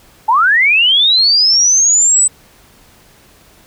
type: linear sweep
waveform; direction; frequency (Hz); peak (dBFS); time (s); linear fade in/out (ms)
sine; up; 830.6 to 8120; -7; 0.28-2.28; 10
effects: pink hiss -46 dBFS RMS until 3.66 s

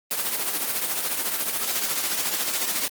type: noise with tremolo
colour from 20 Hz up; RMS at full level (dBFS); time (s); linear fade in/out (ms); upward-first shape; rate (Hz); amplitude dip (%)
white; -23; 0.11-2.88; 0; triangle; 14; 60
effects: high-pass 200 Hz 12 dB/octave + Opus 24 kbps

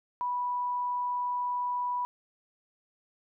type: tone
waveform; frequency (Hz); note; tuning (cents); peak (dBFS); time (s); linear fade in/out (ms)
sine; 983; B5; -8; -28; 0.21-2.05; 0
effects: none

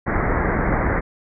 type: low-pass noise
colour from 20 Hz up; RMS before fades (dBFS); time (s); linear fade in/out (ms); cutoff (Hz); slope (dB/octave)
pink; -20; 0.06-1.01; 20; 2100; 96
effects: none

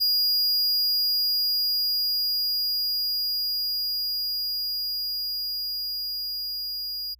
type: tone with level ramp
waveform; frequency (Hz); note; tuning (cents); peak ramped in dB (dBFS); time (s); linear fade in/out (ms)
square; 4860; D#8; -42; -20 to -30; 0-7.15; 20
effects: added 60 Hz sine -55 dBFS peak until 7.19 s

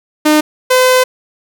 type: tone pair in turn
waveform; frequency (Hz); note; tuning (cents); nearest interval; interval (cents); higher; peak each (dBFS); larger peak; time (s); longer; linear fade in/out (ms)
sawtooth; 304.6 / 510.2; D#4 / C5; -37 / -44; major sixth; 893; second; -3; neither; 0.25-0.41 / 0.7-1.04; second; 10
effects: none

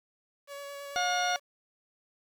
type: tone with vibrato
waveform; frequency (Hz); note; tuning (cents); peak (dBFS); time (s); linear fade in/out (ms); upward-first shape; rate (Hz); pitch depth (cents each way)
sawtooth; 565; C#5; +33; -36; 0.47-1.4; 50; square; 9.1; 9
type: harmonic tone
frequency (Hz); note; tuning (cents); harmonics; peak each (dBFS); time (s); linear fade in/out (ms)
718; F5; +48; 1 / 2 / 3 / 4 / 5 / 6 / 8; -29 / -32 / -38 / -39 / -38 / -40 / -38; 0.96-1.36; 0
effects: 10-bit

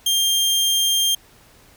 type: tone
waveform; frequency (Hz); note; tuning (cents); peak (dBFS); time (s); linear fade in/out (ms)
sawtooth; 3194; G7; +32; -13; 0.06-1.15; 5
effects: pink hiss -51 dBFS RMS until 1.76 s

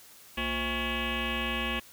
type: tone with frequency modulation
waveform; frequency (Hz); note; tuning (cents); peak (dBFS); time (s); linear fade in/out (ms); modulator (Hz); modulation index
sine; 1403; F6; +8; -28; 0.37-1.8; 10; 293; 5.7
effects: white hiss -53 dBFS RMS until 1.92 s

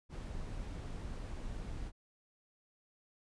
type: noise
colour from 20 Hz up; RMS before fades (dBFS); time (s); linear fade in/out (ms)
brown; -42; 0.09-1.92; 50
effects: resampled to 22050 Hz

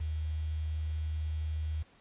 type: tone with quantisation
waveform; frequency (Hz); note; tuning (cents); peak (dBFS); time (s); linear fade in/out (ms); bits
sine; 77.78; D#2; 0; -31; 0-1.83; 10; 9
effects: pink hiss -62 dBFS RMS until 2 s + resampled to 8000 Hz

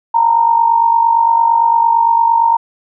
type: tone with amplitude modulation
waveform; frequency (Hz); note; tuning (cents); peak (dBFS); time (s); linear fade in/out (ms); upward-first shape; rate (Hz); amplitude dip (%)
sine; 924; A#5; -16; -5; 0.14-2.57; 10; sine; 48.8; 65
effects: none

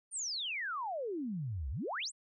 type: exponential two-way sweep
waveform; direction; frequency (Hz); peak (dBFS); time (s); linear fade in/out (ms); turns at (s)
sine; down then up; 9397 to 60.9 to 9397; -35; 0.11-2.12; 50; 1.7
effects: none

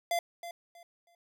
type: tone with echo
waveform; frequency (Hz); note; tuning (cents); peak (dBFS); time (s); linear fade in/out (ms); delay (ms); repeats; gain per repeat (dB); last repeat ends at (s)
square; 688; F5; -26; -28; 0.11-0.19; 2; 320; 3; -12; 1.15
effects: none

